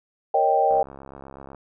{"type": "chord", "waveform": "sine", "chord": "Eb dominant seventh", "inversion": "second", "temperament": "equal", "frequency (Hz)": [466.2, 554.4, 622.3, 784], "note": ["Bb4", "Db5", "Eb5", "G5"], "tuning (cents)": [0, 0, 0, 0], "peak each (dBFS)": [-25, -24, -23, -19], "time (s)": [0.34, 0.83], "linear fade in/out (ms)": 5}
{"type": "click train", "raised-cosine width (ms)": 1, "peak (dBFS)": -26, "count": 58, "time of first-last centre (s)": [0.71, 1.547], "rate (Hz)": 68.1}
{"effects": []}